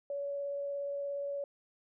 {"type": "tone with vibrato", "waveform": "sine", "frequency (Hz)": 565, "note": "C#5", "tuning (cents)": 33, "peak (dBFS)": -34, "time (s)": [0.1, 1.44], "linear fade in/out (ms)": 2, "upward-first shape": "sine", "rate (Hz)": 17, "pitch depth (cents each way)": 8, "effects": []}